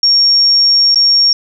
sine tone with dropouts, 5540 Hz, F8, 15 cents flat, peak -6 dBFS, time 0.03-1.33 s, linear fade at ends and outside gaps 2 ms, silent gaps 0.946-0.957 s, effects none

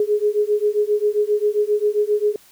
sine beating tone pair, 414.5 / 422 Hz, G#4 / G#4, -3 / +28 cents, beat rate 7.5 Hz, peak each -19 dBFS, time 0-2.36 s, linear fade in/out 2 ms, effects white hiss -51 dBFS RMS until 2.51 s

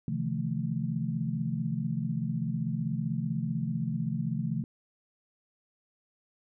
sine chord, F dominant seventh, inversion second, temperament equal with one note detuned, 130.81 / 155.56 / 171.32 / 220 Hz, C3 / Eb3 / F3 / A3, 0 / 0 / -33 / 0 cents, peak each -34 dBFS, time 0.08-4.64 s, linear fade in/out 2 ms, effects none

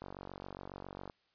click train, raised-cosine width 1 ms, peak -30 dBFS, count 52, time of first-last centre 0.02-1.098 s, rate 47.3 Hz, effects white hiss -74 dBFS RMS until 1.34 s + resampled to 11025 Hz

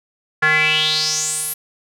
square tone with band-pass filter sweep, 154.6 Hz, D#3, 11 cents flat, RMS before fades -18 dBFS, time 0.42-1.54 s, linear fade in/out 10 ms, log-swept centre 1600 to 12000 Hz, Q 5.8, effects none

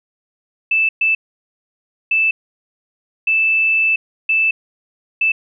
sine tone bursts at uneven times, 2637 Hz, E7, in tune, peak -12 dBFS, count 6, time 0.71-0.89 / 1.01-1.15 / 2.11-2.31 / 3.27-3.96 / 4.29-4.51 / 5.21-5.32 s, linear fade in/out 5 ms, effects none

